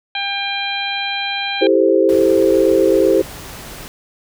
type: harmonic tone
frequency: 798 Hz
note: G5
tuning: 31 cents sharp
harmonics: 1 / 2 / 3 / 4 / 5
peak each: -25 / -27 / -24 / -25 / -26 dBFS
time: 0.15-1.67 s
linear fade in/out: 2 ms
type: chord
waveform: sine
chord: A minor seventh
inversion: second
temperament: equal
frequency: 329.6 / 392 / 440 / 523.3 Hz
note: E4 / G4 / A4 / C5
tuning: 0 / 0 / 0 / 0 cents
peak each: -16 / -14 / -18 / -15 dBFS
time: 1.61-3.22 s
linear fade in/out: 10 ms
type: noise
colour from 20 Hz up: pink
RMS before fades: -33 dBFS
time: 2.09-3.88 s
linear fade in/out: 0 ms
effects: none

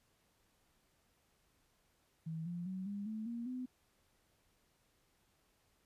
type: tone with pitch steps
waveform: sine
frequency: 161.3 / 173.88 / 187.44 / 202.1 / 217.8 / 234.8 / 253.1 Hz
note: E3 / F3 / F#3 / G#3 / A3 / A#3 / B3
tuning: -37 / -7 / +23 / -47 / -17 / +13 / +43 cents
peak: -39 dBFS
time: 2.26-3.66 s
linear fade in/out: 10 ms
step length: 200 ms
effects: pink hiss -75 dBFS RMS until 5.85 s + resampled to 32000 Hz

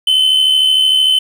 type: tone with amplitude modulation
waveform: triangle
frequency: 3051 Hz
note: G7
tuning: 48 cents flat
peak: -5 dBFS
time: 0.07-1.19 s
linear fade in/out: 5 ms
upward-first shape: sine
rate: 73.2 Hz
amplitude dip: 45%
effects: 7-bit

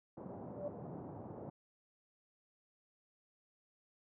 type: band-pass noise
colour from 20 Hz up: pink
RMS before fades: -48 dBFS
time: 0.17-1.5 s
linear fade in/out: 5 ms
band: 110 to 820 Hz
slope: 24 dB/octave
type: tone with exponential growth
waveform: sine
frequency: 584 Hz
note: D5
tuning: 10 cents flat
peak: -35 dBFS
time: 0.41-0.68 s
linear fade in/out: 2 ms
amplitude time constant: 58 ms
effects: none

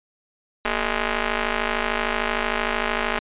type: ring-modulated tone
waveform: 5% pulse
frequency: 209.6 Hz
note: G#3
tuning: 16 cents sharp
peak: -7 dBFS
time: 0.65-3.19 s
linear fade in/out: 0 ms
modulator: 183 Hz
effects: resampled to 8000 Hz

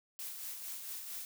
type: noise with tremolo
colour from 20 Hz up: blue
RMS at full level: -42 dBFS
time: 0.19-1.25 s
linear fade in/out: 0 ms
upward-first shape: sine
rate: 4.4 Hz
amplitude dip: 40%
effects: none

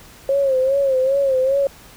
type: tone with vibrato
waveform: sine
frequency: 537 Hz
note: C5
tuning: 45 cents sharp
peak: -14 dBFS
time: 0.29-1.67 s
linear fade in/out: 2 ms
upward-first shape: sine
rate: 2.5 Hz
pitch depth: 74 cents each way
effects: pink hiss -44 dBFS RMS until 1.96 s

